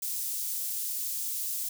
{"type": "high-pass noise", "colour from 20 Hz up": "white", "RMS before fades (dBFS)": -33, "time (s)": [0.02, 1.69], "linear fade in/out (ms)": 5, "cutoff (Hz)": 6700, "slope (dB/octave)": 12, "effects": []}